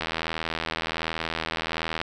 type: click train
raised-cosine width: 0.3 ms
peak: -11 dBFS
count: 164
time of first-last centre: 0.01-2.015 s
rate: 81.3 Hz
effects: none